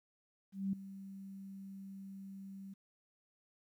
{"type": "tone with ADSR envelope", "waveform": "sine", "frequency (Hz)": 194.6, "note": "G3", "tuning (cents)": -12, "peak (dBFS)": -31, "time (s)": [0.52, 2.74], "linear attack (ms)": 210, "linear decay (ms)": 4, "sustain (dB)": -15, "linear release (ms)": 10, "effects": ["12-bit"]}